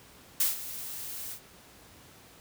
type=noise with ADSR envelope; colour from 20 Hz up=blue; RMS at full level=-24 dBFS; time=0.4-1.4 s; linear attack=4 ms; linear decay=150 ms; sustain=-15 dB; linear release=79 ms; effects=pink hiss -54 dBFS RMS until 2.4 s + high-pass 60 Hz 12 dB/octave